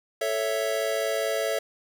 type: chord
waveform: square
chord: A major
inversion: none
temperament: equal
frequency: 440 / 554.4 / 659.3 Hz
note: A4 / C#5 / E5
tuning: 0 / 0 / 0 cents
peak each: -31 / -30 / -29 dBFS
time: 0.21-1.59 s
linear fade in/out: 5 ms
effects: none